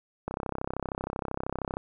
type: click train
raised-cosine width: 1 ms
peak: -17 dBFS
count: 50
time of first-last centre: 0.28-1.769 s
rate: 32.9 Hz
effects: none

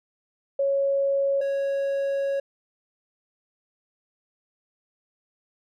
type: tone pair in turn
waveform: sine / triangle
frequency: 553 / 553 Hz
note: C#5 / C#5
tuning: -4 / -4 cents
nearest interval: unison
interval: 0 cents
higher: neither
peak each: -20 / -21 dBFS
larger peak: first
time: 0.59-1.41 / 1.41-2.4 s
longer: second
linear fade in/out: 5 ms
effects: none

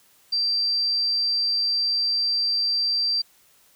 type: tone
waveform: sine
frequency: 4699 Hz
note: D8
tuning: in tune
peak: -20 dBFS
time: 0.32-3.22 s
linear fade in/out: 10 ms
effects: white hiss -58 dBFS RMS until 3.75 s

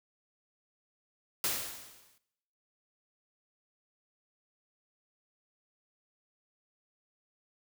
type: noise with exponential decay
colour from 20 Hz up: white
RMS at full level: -29 dBFS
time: 1.44-2.18 s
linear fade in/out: 1 ms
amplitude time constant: 160 ms
effects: noise-tail reverb RT60 0.9 s tail -20 dB re dry

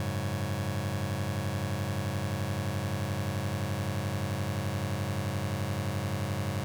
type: chord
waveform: sawtooth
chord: F# suspended second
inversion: none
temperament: just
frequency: 92.5 / 104.06 / 138.75 Hz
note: F#2 / G#2 / C#3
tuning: 0 / +4 / +2 cents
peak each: -30 / -29 / -31 dBFS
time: 0-6.64 s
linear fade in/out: 0 ms
effects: none

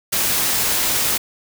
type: noise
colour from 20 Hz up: white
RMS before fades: -19 dBFS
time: 0.12-1.18 s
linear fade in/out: 10 ms
effects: none

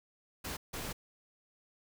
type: noise bursts at uneven times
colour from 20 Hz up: pink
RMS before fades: -40 dBFS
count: 2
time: 0.44-0.57 / 0.73-0.93 s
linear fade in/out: 10 ms
effects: none

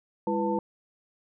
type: tone cluster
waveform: sine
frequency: 204.2 / 335.3 / 494.8 / 892 Hz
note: G#3 / E4 / B4 / A5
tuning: -29 / +30 / +3 / +23 cents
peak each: -30 dBFS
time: 0.27-0.59 s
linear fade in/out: 2 ms
effects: none

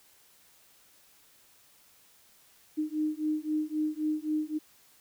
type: beating tone pair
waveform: sine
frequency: 305.2 / 309 Hz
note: D#4 / D#4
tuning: -33 / -12 cents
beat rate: 3.8 Hz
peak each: -31 dBFS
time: 2.77-4.59 s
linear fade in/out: 20 ms
effects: white hiss -61 dBFS RMS until 5 s

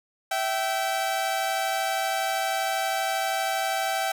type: tone pair together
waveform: sawtooth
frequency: 659.3 / 771.9 Hz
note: E5 / G5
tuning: 0 / -27 cents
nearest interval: minor third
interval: 273 cents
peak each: -26 / -22 dBFS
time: 0.31-4.12 s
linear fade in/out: 5 ms
effects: none

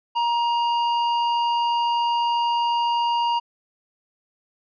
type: tone with hard clipping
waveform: sine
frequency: 943 Hz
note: A#5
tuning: 20 cents sharp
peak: -21 dBFS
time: 0.15-3.4 s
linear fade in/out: 20 ms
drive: 11 dB
effects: resampled to 11025 Hz

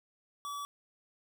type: tone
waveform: square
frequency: 1146 Hz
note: D6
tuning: 43 cents flat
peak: -38 dBFS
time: 0.45-0.65 s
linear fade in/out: 0 ms
effects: none

